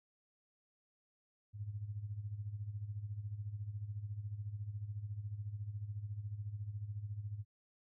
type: tone with tremolo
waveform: sine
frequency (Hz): 103.83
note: G#2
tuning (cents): 0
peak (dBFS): -37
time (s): 1.53-7.45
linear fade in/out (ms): 50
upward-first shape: sine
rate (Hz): 14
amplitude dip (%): 70
effects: none